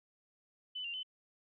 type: tone with pitch steps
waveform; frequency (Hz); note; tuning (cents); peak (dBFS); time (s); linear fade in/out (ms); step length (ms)
sine; 3005 / 2785 / 3035; F#7 / F7 / F#7; +26 / -5 / +43; -38; 0.75-1.032; 10; 94
effects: none